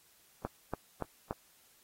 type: click train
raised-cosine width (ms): 1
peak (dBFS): -20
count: 4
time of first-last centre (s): 0.45-1.31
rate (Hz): 3.49
effects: white hiss -65 dBFS RMS until 1.83 s + AAC 48 kbps

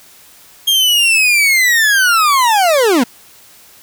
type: linear sweep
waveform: 40% pulse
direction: down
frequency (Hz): 3243 to 220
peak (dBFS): -8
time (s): 0.67-3.04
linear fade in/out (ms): 10
effects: white hiss -43 dBFS RMS until 3.82 s

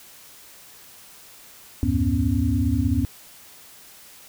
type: tone cluster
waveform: sine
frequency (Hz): 74.2 / 89.8 / 106.2 / 245.2 / 275.2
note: D2 / F2 / G#2 / B3 / C#4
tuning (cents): +18 / +49 / +39 / -12 / -12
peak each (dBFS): -25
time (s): 1.83-3.05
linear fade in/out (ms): 0
effects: white hiss -47 dBFS RMS until 4.28 s

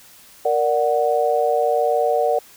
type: chord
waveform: sine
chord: Bb augmented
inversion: none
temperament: equal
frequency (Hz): 466.2 / 587.3 / 740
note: Bb4 / D5 / F#5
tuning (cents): 0 / 0 / 0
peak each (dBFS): -20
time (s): 0.45-2.39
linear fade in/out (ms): 5
effects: white hiss -47 dBFS RMS until 2.56 s

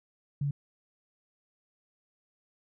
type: tone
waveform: sine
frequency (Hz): 142.4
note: C#3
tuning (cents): +47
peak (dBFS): -27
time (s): 0.41-0.51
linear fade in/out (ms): 5
effects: none

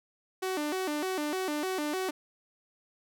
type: tone with vibrato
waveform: sawtooth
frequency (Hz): 334.4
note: E4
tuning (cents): +25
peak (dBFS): -26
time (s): 0.42-2.11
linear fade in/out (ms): 10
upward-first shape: square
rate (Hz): 3.3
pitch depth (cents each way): 200
effects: none

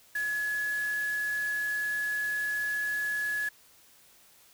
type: tone in noise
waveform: sine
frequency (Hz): 1695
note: G#6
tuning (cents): +35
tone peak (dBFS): -28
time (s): 0.15-3.49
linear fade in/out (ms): 5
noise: white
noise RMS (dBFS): -45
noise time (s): 0.15-3.49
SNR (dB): +14
effects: white hiss -59 dBFS RMS until 4.53 s

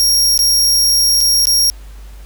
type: tone with dropouts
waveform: sawtooth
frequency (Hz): 5588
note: F8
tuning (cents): 0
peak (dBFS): -7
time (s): 0-1.7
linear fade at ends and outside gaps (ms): 0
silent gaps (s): 0.377-0.391 / 1.206-1.211 / 1.455-1.47
effects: added 50 Hz sine -31 dBFS peak until 2.25 s + pink hiss -46 dBFS RMS until 2.25 s

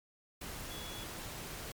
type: tone in noise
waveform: sine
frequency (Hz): 3385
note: G#7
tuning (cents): +32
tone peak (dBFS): -48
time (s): 0.7-1.04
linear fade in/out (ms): 5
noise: pink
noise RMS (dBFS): -44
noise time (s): 0.41-1.72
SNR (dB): -7
effects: MP3 96 kbps

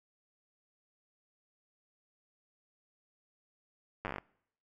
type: slowing click train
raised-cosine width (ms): 0.5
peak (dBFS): -22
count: 10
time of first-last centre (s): 4.05-4.183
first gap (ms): 9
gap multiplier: 1.12
effects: noise-tail reverb RT60 0.7 s tail -25 dB re dry

